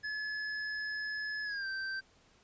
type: tone with pitch glide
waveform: square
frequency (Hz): 1710 to 1559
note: A6 to G6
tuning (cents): -50 to -10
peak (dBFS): -36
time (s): 0.03-2.01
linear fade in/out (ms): 20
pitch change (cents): -160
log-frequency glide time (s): 1.44-1.67
effects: pink hiss -65 dBFS RMS until 2.43 s + resampled to 16000 Hz